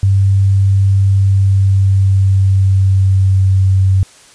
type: tone with pitch glide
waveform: sine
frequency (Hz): 97.7 to 95.41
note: G2 to G2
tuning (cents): -5 to -46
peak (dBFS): -7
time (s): 0.03-4.03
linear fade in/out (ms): 0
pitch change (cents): -41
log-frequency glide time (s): 1.13-3.61
effects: white hiss -42 dBFS RMS until 4.34 s + resampled to 22050 Hz